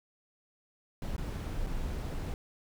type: noise with dropouts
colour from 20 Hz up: brown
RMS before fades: -35 dBFS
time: 1.02-2.34 s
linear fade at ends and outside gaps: 1 ms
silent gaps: 1.165-1.18 / 1.666-1.67 s
effects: none